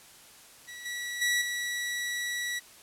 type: tone with level steps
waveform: sawtooth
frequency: 1941 Hz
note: B6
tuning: 31 cents flat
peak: -38 / -30 / -21 / -27 dBFS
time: 0.67-2.6 s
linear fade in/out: 20 ms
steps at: 0.85 / 1.21 / 1.41 s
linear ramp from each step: 10 ms
effects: white hiss -53 dBFS RMS until 2.82 s + low-pass 12000 Hz 12 dB/octave